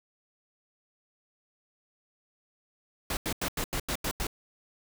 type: noise bursts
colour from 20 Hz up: pink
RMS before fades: -31 dBFS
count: 8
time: 3.1-4.269 s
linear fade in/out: 2 ms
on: 70 ms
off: 87 ms
effects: none